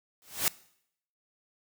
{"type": "noise with exponential growth", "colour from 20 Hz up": "white", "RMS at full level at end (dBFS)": -23, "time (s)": [0.22, 0.48], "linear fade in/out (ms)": 0, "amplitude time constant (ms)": 55, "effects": ["noise-tail reverb RT60 0.7 s tail -21 dB re dry"]}